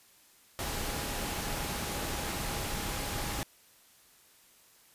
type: tone in noise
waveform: sine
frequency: 823 Hz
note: G#5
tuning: 16 cents flat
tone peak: -45 dBFS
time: 0.59-3.43 s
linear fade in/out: 0 ms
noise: pink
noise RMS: -35 dBFS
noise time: 0.59-3.43 s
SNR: -13 dB
effects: white hiss -61 dBFS RMS until 4.94 s + resampled to 32000 Hz